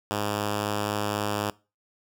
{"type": "tone", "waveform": "5% pulse", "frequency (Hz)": 103.83, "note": "G#2", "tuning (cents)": 0, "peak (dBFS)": -15, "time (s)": [0.11, 1.5], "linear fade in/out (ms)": 0, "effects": ["noise-tail reverb RT60 0.3 s tail -22 dB re dry"]}